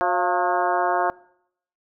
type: harmonic tone with a mistuned harmonic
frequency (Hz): 180.5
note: F#3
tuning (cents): -43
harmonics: 2 / 3 / 4 / 5 / 6 / 7 / 8 / 9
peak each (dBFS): -28 / -28 / -22 / -26 / -27 / -31 / -31 / -33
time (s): 0.01-1.1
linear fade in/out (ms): 0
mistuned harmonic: 4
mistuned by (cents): -57
effects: noise-tail reverb RT60 0.7 s tail -22 dB re dry